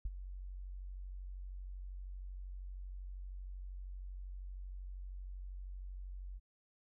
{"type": "tone with ADSR envelope", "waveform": "sine", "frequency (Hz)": 46.39, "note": "F#1", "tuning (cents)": 5, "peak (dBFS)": -32, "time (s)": [0.05, 6.4], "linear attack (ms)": 5, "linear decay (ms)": 35, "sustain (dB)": -11, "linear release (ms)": 34, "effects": []}